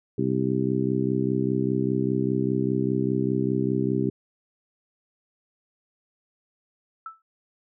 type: harmonic tone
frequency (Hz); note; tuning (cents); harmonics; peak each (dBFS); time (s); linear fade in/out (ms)
65; C2; -11; 2 / 3 / 4 / 5 / 6; -28 / -28 / -28 / -28 / -28; 0.18-4.1; 5
type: tone with exponential decay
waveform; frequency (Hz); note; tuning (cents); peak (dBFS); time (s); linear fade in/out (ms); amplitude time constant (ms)
sine; 1318.5; E6; 0; -30; 7.06-7.22; 2; 33
effects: none